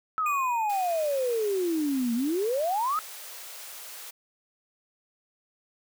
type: exponential two-way sweep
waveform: sine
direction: down then up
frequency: 1311 to 227.3 to 1311 Hz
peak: -24 dBFS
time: 0.18-2.99 s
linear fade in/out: 0 ms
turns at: 2.14 s
type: tone with exponential decay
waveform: square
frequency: 2481 Hz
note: D#7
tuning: 6 cents flat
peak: -31 dBFS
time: 0.26-1.87 s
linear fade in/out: 2 ms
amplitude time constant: 350 ms
type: high-pass noise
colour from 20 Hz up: white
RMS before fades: -42 dBFS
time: 0.69-4.11 s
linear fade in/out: 10 ms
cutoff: 460 Hz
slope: 24 dB/octave
effects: none